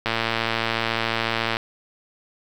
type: click train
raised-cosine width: 0.3 ms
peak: -6 dBFS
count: 173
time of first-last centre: 0.06-1.569 s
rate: 114 Hz
effects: 7-bit